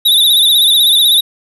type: tone with vibrato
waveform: square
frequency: 3681 Hz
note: A#7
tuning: 23 cents flat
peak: -7 dBFS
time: 0.05-1.21 s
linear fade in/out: 10 ms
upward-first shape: sine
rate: 16 Hz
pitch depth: 96 cents each way
effects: none